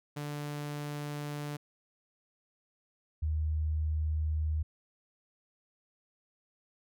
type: tone pair in turn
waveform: sawtooth / sine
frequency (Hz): 146.83 / 77.53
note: D3 / D#2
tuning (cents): 0 / -6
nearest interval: major seventh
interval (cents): 1106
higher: first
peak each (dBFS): -32 / -28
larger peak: second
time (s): 0.16-1.57 / 3.22-4.63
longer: neither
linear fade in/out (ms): 10
effects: none